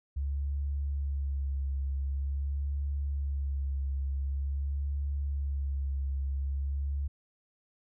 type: tone with vibrato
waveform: sine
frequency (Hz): 69.5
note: C#2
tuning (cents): +5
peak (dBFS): -29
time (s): 0.16-7.08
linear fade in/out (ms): 10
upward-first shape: sine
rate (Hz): 0.46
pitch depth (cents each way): 30
effects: none